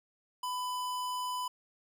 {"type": "tone", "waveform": "square", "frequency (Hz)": 999, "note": "B5", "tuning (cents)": 20, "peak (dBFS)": -34, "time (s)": [0.43, 1.48], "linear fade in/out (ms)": 5, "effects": []}